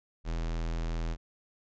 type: tone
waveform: square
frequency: 41.27 Hz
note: E1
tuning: 3 cents sharp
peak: -31 dBFS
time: 0.24-1.17 s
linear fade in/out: 50 ms
effects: resampled to 16000 Hz